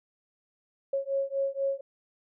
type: beating tone pair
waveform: sine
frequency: 546 / 550.1 Hz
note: C#5 / C#5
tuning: -26 / -13 cents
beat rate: 4.1 Hz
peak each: -30 dBFS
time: 0.93-1.81 s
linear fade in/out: 5 ms
effects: none